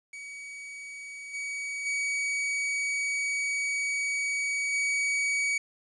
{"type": "tone with level steps", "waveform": "45% pulse", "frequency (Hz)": 2264, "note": "C#7", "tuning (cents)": 36, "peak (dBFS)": [-39, -32, -27, -25], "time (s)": [0.13, 5.58], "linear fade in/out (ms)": 5, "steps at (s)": [1.33, 1.85, 4.72], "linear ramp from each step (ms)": 20, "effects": ["resampled to 22050 Hz", "10-bit"]}